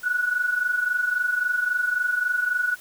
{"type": "tone pair together", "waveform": "sine", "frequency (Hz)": [1452, 1475.7], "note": ["F#6", "F#6"], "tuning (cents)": [-33, -5], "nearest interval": "unison", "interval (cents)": 28, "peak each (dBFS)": [-27, -22], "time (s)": [0.03, 2.76], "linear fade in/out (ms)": 20, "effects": ["white hiss -47 dBFS RMS until 2.8 s"]}